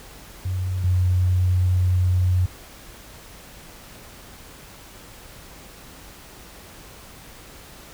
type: tone pair in turn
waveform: sine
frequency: 92.5 / 90.96 Hz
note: F#2 / F#2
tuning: 0 / -29 cents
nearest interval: unison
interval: 29 cents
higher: first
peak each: -22 / -16 dBFS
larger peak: second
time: 0.45-0.84 / 0.84-2.46 s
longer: second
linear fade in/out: 5 ms
effects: added 50 Hz sine -51 dBFS peak until 7.93 s + pink hiss -44 dBFS RMS until 7.93 s